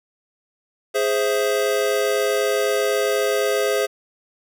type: chord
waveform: square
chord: Ab augmented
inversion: none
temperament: equal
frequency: 415.3 / 523.3 / 659.3 Hz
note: Ab4 / C5 / E5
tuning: 0 / 0 / 0 cents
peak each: -22 / -23 / -26 dBFS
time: 0.94-3.87 s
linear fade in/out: 20 ms
effects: none